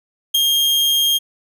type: tone with ADSR envelope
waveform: 40% pulse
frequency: 3224 Hz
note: G7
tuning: 48 cents sharp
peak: -10 dBFS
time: 0.34-1.19 s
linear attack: 10 ms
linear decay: 8 ms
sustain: -3 dB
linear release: 24 ms
effects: none